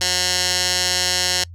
15% pulse tone with band-pass filter, 181.1 Hz, F#3, 37 cents flat, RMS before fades -20 dBFS, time 0.01-1.44 s, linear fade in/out 2 ms, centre 5300 Hz, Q 1.7, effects noise-tail reverb RT60 0.1 s tail -26 dB re dry + added 86 Hz sine -35 dBFS peak until 1.54 s

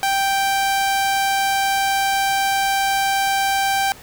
sawtooth tone, 784 Hz, G5, in tune, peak -13 dBFS, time 0.03-3.92 s, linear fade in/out 0 ms, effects pink hiss -42 dBFS RMS until 4.02 s

